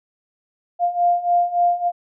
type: beating tone pair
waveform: sine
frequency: 698.5 / 702 Hz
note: F5 / F5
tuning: 0 / +9 cents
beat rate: 3.5 Hz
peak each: -20 / -17 dBFS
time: 0.79-1.92 s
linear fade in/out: 50 ms
effects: none